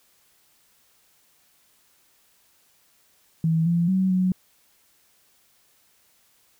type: tone with pitch steps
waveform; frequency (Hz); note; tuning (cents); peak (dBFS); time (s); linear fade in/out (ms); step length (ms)
sine; 162.2 / 170.7 / 188.4 / 184.6; E3 / F3 / F#3 / F#3; -28 / -39 / +32 / -4; -18; 3.44-4.32; 2; 220
effects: white hiss -62 dBFS RMS until 6.59 s